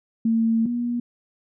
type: tone pair in turn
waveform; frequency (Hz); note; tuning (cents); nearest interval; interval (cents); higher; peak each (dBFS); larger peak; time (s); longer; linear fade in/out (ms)
sine; 226.4 / 239.9; A3 / A#3; +50 / +50; minor second; 100; second; -17 / -22; first; 0.25-0.66 / 0.66-1; first; 5
effects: none